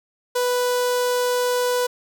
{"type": "tone with notch filter", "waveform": "sawtooth", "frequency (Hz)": 493.9, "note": "B4", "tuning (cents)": 0, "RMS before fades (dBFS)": -21, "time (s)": [0.35, 1.87], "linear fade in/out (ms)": 10, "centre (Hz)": 2200, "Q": 1.6, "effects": []}